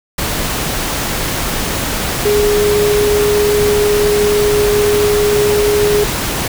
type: tone in noise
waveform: sine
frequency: 415.3 Hz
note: G#4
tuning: in tune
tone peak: -10 dBFS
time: 2.25-6.04 s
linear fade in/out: 5 ms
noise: pink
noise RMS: -18 dBFS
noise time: 0.18-6.48 s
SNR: +5 dB
effects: none